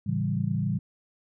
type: chord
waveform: sine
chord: A dominant seventh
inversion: none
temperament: equal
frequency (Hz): 110 / 138.59 / 164.81 / 196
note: A2 / C#3 / E3 / G3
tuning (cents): 0 / 0 / 0 / 0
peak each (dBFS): -30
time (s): 0.06-0.79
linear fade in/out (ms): 10
effects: none